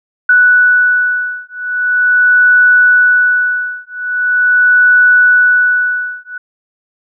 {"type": "beating tone pair", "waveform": "sine", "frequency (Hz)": [1480, 1480.42], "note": ["F#6", "F#6"], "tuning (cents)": [0, 1], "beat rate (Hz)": 0.42, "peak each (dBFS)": -10, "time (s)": [0.29, 6.38], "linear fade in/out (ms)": 5, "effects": []}